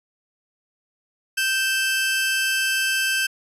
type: tone pair together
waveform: sawtooth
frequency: 1560.7 / 2630 Hz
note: G6 / E7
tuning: -8 / -5 cents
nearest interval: major sixth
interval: 903 cents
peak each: -18 / -21 dBFS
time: 1.37-3.27 s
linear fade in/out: 10 ms
effects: resampled to 32000 Hz